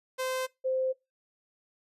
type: tone pair in turn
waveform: sawtooth / sine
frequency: 517 / 520.6 Hz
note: C5 / C5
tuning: -21 / -9 cents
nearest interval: unison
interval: 12 cents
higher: second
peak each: -26 dBFS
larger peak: neither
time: 0.18-0.47 / 0.64-0.93 s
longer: neither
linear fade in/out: 20 ms
effects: noise-tail reverb RT60 0.2 s tail -21 dB re dry + resampled to 32000 Hz